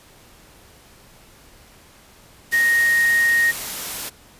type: tone in noise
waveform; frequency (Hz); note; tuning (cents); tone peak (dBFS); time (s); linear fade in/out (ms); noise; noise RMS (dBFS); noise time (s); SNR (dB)
sine; 1864.7; A#6; 0; -14; 2.52-3.52; 20; white; -29; 2.51-4.1; +12
effects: pink hiss -49 dBFS RMS until 4.39 s + resampled to 32000 Hz